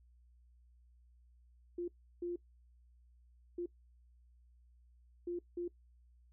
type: tone bursts at uneven times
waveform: sine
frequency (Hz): 349.2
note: F4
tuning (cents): 0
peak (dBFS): -36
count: 5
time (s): 1.78-1.88 / 2.22-2.36 / 3.58-3.66 / 5.27-5.39 / 5.57-5.68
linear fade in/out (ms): 5
effects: noise-tail reverb RT60 0.1 s tail -20 dB re dry + added 60 Hz sine -62 dBFS peak until 6.32 s